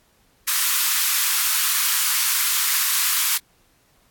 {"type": "high-pass noise", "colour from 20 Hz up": "white", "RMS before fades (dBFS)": -20, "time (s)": [0.47, 3.38], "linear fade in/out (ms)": 10, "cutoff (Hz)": 1000, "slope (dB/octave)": 48, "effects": ["pink hiss -60 dBFS RMS until 4.1 s", "AAC 64 kbps"]}